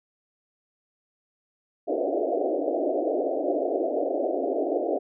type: band-pass noise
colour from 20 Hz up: white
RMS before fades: -26 dBFS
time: 1.87-4.99 s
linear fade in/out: 20 ms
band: 270 to 710 Hz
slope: 96 dB/octave
effects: none